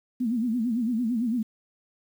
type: tone with vibrato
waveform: sine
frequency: 234.3 Hz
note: A#3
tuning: 9 cents sharp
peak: -23 dBFS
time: 0.2-1.43 s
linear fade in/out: 10 ms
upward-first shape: sine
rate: 8.9 Hz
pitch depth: 140 cents each way
effects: 9-bit